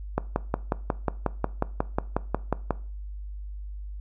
click train, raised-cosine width 1 ms, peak -9 dBFS, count 15, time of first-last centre 0.18-2.707 s, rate 5.54 Hz, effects noise-tail reverb RT60 0.4 s tail -19 dB re dry + added 50 Hz sine -34 dBFS peak until 4 s

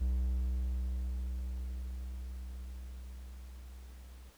triangle tone with level ramp, 62.8 Hz, B1, 30 cents sharp, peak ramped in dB -26 to -47 dBFS, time 0-4.31 s, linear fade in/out 20 ms, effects pink hiss -62 dBFS RMS until 4.37 s

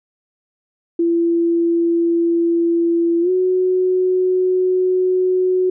sine tone with pitch glide, 338 to 368.6 Hz, E4 to F#4, +43 to -7 cents, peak -13 dBFS, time 0.99-5.7 s, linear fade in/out 5 ms, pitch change +150 cents, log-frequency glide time 3.21-3.3 s, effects none

